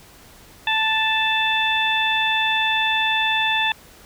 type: harmonic tone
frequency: 880 Hz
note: A5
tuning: in tune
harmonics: 1 / 2 / 3 / 4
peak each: -23 / -23 / -23 / -23 dBFS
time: 0.67-3.72 s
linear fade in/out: 2 ms
effects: pink hiss -47 dBFS RMS until 4.05 s